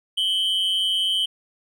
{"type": "tone pair together", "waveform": "triangle", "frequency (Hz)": [2999, 3188], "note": ["F#7", "G7"], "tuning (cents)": [23, 28], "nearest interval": "minor second", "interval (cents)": 105, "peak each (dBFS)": -21, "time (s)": [0.17, 1.26], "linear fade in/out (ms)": 10, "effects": []}